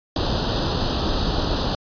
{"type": "noise with comb filter", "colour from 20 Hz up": "pink", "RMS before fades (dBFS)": -22, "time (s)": [0.16, 1.75], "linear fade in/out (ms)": 2, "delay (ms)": 0.23, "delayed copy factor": 0.95, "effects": ["resampled to 11025 Hz"]}